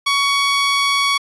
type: tone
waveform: 15% pulse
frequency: 1121 Hz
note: C#6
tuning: 19 cents sharp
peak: -8 dBFS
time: 0.06-1.18 s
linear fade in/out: 10 ms
effects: resampled to 22050 Hz